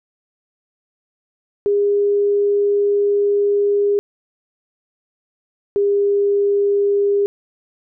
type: tone pair in turn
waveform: sine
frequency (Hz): 406.8 / 403.8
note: G#4 / G#4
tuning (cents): -36 / -49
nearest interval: unison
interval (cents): 13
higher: first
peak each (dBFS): -13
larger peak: neither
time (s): 1.66-3.99 / 5.76-7.26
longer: first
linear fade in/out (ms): 0
effects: none